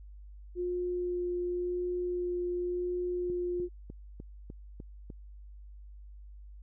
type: tone with vibrato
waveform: sine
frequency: 355.5 Hz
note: F4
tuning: 31 cents sharp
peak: -30 dBFS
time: 0.55-3.69 s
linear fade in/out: 50 ms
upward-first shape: sine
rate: 0.92 Hz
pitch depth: 8 cents each way
type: click train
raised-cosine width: 3 ms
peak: -31 dBFS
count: 7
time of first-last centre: 3.3-5.102 s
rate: 3.33 Hz
effects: added 50 Hz sine -46 dBFS peak until 6.62 s